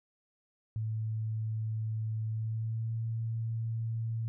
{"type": "tone with pitch glide", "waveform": "sine", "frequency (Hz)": [110, 113.35], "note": ["A2", "A#2"], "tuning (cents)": [0, -48], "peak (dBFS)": -31, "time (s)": [0.76, 4.28], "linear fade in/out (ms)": 0, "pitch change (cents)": 52, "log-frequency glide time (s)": [2.28, 2.97], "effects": []}